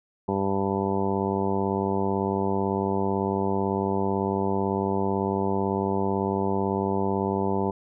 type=harmonic tone; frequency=98 Hz; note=G2; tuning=in tune; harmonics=1 / 2 / 3 / 4 / 5 / 6 / 7 / 8 / 9 / 10; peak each=-33 / -28 / -33 / -28 / -33 / -38 / -35 / -39 / -31 / -37 dBFS; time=0.28-7.71 s; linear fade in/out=5 ms; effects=none